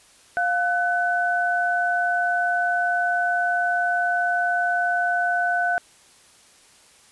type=tone pair together; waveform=sine; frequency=704.6 / 1500 Hz; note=F5 / F#6; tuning=+15 / +23 cents; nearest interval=octave + minor second; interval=1308 cents; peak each=-22 dBFS; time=0.37-5.78 s; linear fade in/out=0 ms; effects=white hiss -53 dBFS RMS until 7.11 s + resampled to 24000 Hz